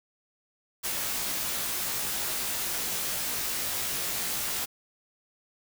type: noise with comb filter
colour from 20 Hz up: white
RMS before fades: -31 dBFS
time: 0.83-4.66 s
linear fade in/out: 20 ms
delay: 18 ms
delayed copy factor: -0.95
effects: none